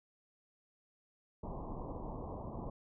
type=low-pass noise; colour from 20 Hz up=pink; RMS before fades=-43 dBFS; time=1.43-2.7 s; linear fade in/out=5 ms; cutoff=1100 Hz; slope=96 dB/octave; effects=none